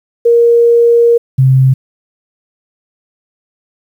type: tone pair in turn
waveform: sine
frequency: 469.7 / 131.81 Hz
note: A#4 / C3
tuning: +13 / +13 cents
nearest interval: octave + minor seventh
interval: 2200 cents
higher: first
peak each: -4 dBFS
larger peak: neither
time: 0.25-1.18 / 1.38-1.74 s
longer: first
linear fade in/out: 10 ms
effects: 7-bit

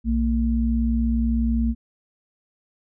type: tone pair together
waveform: sine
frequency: 60.68 / 229.1 Hz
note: B1 / A#3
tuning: -30 / -30 cents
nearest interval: octave + major seventh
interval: 2300 cents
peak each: -21 dBFS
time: 0.04-1.75 s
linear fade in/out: 50 ms
effects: none

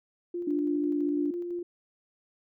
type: tone with tremolo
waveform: sine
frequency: 349.2 Hz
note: F4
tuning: in tune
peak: -30 dBFS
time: 0.34-1.63 s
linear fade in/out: 5 ms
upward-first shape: square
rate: 6 Hz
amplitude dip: 25%
type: tone with pitch glide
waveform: sine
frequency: 293.7 to 292 Hz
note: D4 to D4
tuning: 0 to -10 cents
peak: -26 dBFS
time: 0.47-1.31 s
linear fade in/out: 5 ms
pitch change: -10 cents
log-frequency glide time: 0.8-1.04 s
effects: none

